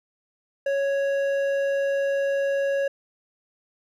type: tone with hard clipping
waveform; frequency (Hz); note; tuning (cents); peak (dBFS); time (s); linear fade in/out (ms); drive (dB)
sine; 554.4; C#5; 0; -23; 0.66-2.88; 5; 8
effects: none